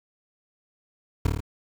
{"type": "noise with echo", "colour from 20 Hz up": "brown", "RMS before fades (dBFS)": -20, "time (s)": [1.25, 1.27], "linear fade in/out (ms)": 5, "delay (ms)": 27, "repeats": 5, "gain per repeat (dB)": -2, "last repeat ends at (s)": 1.405, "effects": []}